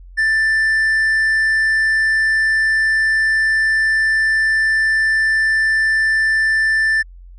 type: tone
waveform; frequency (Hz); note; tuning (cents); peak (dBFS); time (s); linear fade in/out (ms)
triangle; 1770; A6; +10; -11; 0.17-7.03; 20
effects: added 44 Hz sine -36 dBFS peak until 7.38 s + resampled to 24000 Hz